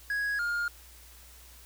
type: tone pair in turn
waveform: triangle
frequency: 1661.2 / 1414.4 Hz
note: G#6 / F6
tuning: 0 / +22 cents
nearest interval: minor third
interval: 278 cents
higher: first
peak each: -26 dBFS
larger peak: neither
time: 0.1-0.39 / 0.39-0.68 s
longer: neither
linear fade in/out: 2 ms
effects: added 60 Hz sine -53 dBFS peak until 1.65 s + white hiss -54 dBFS RMS until 1.65 s